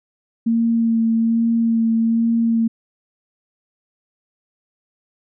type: tone with vibrato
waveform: sine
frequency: 228.4 Hz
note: A#3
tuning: 35 cents flat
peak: -14 dBFS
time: 0.46-2.68 s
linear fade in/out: 10 ms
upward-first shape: sine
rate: 1.2 Hz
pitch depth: 16 cents each way
effects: none